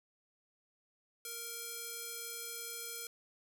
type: tone with band-pass filter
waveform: square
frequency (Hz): 466.2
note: A#4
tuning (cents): 0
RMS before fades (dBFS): -44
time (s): 1.25-3.07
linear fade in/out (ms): 2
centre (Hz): 12000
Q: 0.7
effects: none